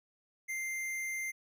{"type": "tone with hard clipping", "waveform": "sine", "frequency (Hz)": 2093, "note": "C7", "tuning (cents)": 0, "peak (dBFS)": -36, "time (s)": [0.48, 1.32], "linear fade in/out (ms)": 20, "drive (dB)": 16, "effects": []}